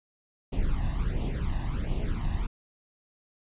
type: noise with flanger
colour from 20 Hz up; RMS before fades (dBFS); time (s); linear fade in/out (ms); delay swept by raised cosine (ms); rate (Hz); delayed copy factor
brown; -28; 0.52-2.47; 10; 0.31 to 1.12; 1.4; +0.85
effects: resampled to 8000 Hz